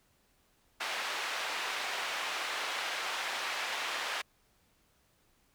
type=band-pass noise; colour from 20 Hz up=white; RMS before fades=-36 dBFS; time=0.8-4.22 s; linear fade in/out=10 ms; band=660 to 2800 Hz; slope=12 dB/octave; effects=pink hiss -70 dBFS RMS until 5.54 s